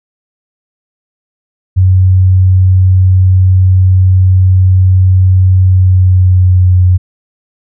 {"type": "tone with pitch glide", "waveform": "sine", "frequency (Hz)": [93.1, 90.92], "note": ["F#2", "F#2"], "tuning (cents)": [11, -30], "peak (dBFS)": -3, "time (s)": [1.76, 6.98], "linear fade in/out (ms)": 20, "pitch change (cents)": -41, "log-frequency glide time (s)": [5.61, 6.84], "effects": []}